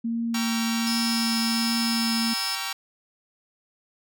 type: tone with vibrato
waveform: sine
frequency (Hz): 230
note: A#3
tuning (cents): -23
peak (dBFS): -24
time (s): 0.04-2.34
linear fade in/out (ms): 10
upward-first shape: triangle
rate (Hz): 1.3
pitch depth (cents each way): 16
type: chord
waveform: 10% pulse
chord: G diminished seventh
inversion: none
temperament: just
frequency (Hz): 784 / 940.8 / 1128.9 / 1354.7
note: G5 / Bb5 / Db6 / Fb6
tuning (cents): 0 / +16 / +31 / +47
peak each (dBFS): -26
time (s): 0.34-2.73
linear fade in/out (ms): 5
type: tone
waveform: 40% pulse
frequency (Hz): 5200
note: E8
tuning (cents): -24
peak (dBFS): -27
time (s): 0.87-2.55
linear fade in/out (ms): 0
effects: none